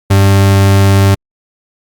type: tone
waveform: 40% pulse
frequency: 98.2 Hz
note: G2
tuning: 4 cents sharp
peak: -4 dBFS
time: 0.1-1.15 s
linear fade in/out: 10 ms
effects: Opus 48 kbps